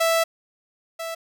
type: tone pair in turn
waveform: sawtooth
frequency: 659.3 / 659.3 Hz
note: E5 / E5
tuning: 0 / 0 cents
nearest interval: unison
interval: 0 cents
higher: neither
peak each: -14 / -25 dBFS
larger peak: first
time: 0-0.24 / 0.99-1.15 s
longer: first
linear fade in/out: 10 ms
effects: none